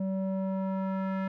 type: tone with low-pass filter sweep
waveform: square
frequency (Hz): 191.1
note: G3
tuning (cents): -44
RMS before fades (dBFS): -31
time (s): 0-1.28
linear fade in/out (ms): 5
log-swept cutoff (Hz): 470 to 1700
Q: 1.5
effects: none